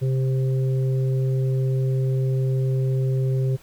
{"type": "harmonic tone", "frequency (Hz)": 131.6, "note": "C3", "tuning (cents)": 10, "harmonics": [1, 3, 4], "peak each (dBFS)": [-19, -30, -37], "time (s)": [0.01, 3.57], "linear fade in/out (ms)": 20, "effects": ["pink hiss -52 dBFS RMS until 3.62 s"]}